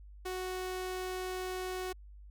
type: tone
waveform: sawtooth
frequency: 369.5 Hz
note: F#4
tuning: 2 cents flat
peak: -32 dBFS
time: 0.25-1.93 s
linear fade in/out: 10 ms
effects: added 50 Hz sine -49 dBFS peak until 2.3 s